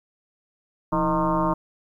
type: tone with frequency modulation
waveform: sine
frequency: 621 Hz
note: D#5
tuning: 3 cents flat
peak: -19 dBFS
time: 0.92-1.54 s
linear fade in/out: 10 ms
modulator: 149 Hz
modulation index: 3.6
effects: 10-bit